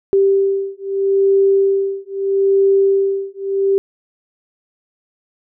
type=beating tone pair; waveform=sine; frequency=391.5 / 392.28 Hz; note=G4 / G4; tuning=-2 / +1 cents; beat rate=0.78 Hz; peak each=-15 dBFS; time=0.13-3.78 s; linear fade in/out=0 ms; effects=none